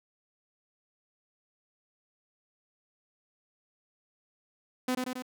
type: tone with echo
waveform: sawtooth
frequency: 253.6 Hz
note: B3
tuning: 46 cents sharp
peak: -23 dBFS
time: 4.88-4.95 s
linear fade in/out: 5 ms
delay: 91 ms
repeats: 3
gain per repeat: -3 dB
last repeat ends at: 5.223 s
effects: none